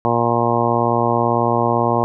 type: harmonic tone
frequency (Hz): 118.1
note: A#2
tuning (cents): +23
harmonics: 1 / 2 / 3 / 4 / 5 / 6 / 7 / 8 / 9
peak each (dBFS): -23 / -23 / -23 / -23 / -23 / -23 / -23 / -23 / -23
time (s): 0.05-2.04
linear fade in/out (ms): 0
effects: none